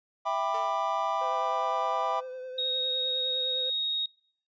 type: chord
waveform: triangle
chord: E minor seventh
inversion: none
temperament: just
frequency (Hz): 659.3 / 791.1 / 988.9 / 1186.7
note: E5 / G5 / B5 / D6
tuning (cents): 0 / +16 / +2 / +18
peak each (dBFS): -30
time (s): 0.25-2.21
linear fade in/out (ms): 20
type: tone with exponential decay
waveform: sawtooth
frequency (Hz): 448.7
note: A4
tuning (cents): +34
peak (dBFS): -35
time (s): 0.54-0.97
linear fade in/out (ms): 5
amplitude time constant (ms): 93
type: tone with vibrato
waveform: triangle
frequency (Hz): 512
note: C5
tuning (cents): -38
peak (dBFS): -35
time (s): 1.21-3.7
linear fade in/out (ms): 5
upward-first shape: triangle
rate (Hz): 9.8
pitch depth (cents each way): 29
type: tone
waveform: sine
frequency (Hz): 3752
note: A#7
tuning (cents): +11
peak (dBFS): -27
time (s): 2.58-4.06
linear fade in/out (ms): 5
effects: noise-tail reverb RT60 0.6 s tail -25 dB re dry + resampled to 16000 Hz